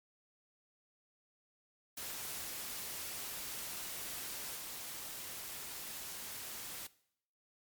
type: noise with level steps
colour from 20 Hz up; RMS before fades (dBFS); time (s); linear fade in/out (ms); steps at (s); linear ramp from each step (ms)
white; -43 / -45; 1.97-6.87; 5; 4.56; 10
effects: noise-tail reverb RT60 0.7 s tail -20 dB re dry + MP3 96 kbps